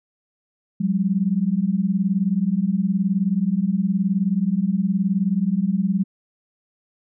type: beating tone pair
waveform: sine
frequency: 181.4 / 200.4 Hz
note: F#3 / G3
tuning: -34 / +38 cents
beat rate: 19 Hz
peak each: -21 / -20 dBFS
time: 0.8-6.04 s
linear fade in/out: 10 ms
effects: none